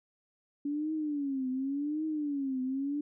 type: tone with vibrato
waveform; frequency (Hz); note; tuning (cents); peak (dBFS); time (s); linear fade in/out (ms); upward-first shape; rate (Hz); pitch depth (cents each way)
sine; 283.9; C#4; +41; -30; 0.65-3.01; 5; triangle; 0.89; 190
effects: none